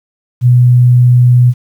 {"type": "tone", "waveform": "sine", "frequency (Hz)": 123.47, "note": "B2", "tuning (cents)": 0, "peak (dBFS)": -3, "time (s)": [0.41, 1.54], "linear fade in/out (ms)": 50, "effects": ["7-bit"]}